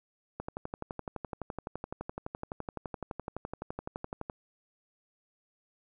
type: click train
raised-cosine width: 1 ms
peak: -22 dBFS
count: 47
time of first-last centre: 0.4-4.298 s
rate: 11.8 Hz
effects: none